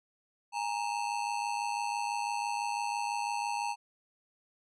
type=ring-modulated tone; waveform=square; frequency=880 Hz; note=A5; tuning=in tune; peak=-29 dBFS; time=0.52-3.76 s; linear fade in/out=50 ms; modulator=53 Hz; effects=resampled to 22050 Hz